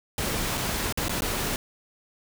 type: noise with dropouts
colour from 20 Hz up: pink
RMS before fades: -28 dBFS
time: 0.18-1.56 s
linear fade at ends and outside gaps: 1 ms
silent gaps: 0.574-0.577 / 0.925-0.974 / 1.083-1.094 / 1.207-1.22 s
effects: none